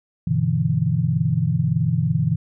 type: chord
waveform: sine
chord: E minor seventh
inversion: first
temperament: equal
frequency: 98 / 123.47 / 146.83 / 164.81 Hz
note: G2 / B2 / D3 / E3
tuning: 0 / 0 / 0 / 0 cents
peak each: -27 / -22 / -23 / -21 dBFS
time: 0.27-2.36 s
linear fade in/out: 5 ms
effects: none